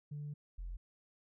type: tone pair in turn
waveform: sine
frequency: 146.83 / 43.73 Hz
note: D3 / F1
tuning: 0 / +3 cents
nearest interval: octave + major sixth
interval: 2097 cents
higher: first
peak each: -39 / -39 dBFS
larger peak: neither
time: 0.11-0.34 / 0.58-0.77 s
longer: first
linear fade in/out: 10 ms
effects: tanh soft clip ceiling -37 dBFS